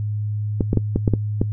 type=clicks; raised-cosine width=3 ms; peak=-4 dBFS; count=7; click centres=0.608 / 0.731 / 0.773 / 0.96 / 1.078 / 1.137 / 1.415 s; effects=noise-tail reverb RT60 0.1 s tail -19 dB re dry + added 105 Hz sine -21 dBFS peak until 1.52 s